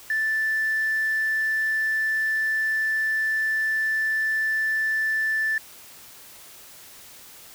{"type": "tone", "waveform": "sine", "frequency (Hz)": 1760, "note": "A6", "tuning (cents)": 0, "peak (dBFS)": -20, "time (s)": [0.1, 5.58], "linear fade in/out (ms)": 2, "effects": ["tanh soft clip ceiling -17 dBFS", "white hiss -46 dBFS RMS until 7.54 s"]}